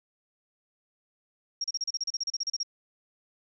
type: tone bursts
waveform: sine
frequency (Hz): 5588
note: F8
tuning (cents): 0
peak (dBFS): -27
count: 16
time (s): 1.61-2.632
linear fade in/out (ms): 5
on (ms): 32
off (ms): 34
effects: none